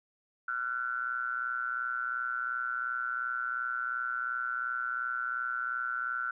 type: ring-modulated tone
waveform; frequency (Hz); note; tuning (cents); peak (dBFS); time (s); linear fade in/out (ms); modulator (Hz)
triangle; 61.4; B1; -9; -26; 0.48-6.31; 5; 1430
effects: none